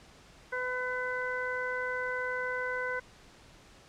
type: harmonic tone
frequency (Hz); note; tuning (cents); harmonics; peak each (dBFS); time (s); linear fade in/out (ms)
503; B4; +32; 1 / 2 / 3 / 4; -36 / -39 / -34 / -40; 0.52-3; 10
effects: pink hiss -56 dBFS RMS until 3.88 s + low-pass 7000 Hz 12 dB/octave